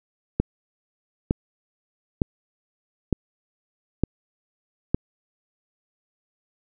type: click train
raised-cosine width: 3 ms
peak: -6 dBFS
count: 6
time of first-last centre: 0.4-4.945 s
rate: 1.1 Hz
effects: none